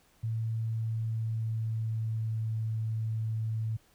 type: tone with pitch glide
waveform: sine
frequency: 112.6 to 110.92 Hz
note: A2 to A2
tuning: +40 to +14 cents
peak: -29 dBFS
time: 0.23-3.77 s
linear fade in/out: 10 ms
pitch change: -26 cents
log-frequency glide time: 0.55-2.53 s
effects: pink hiss -65 dBFS RMS until 3.94 s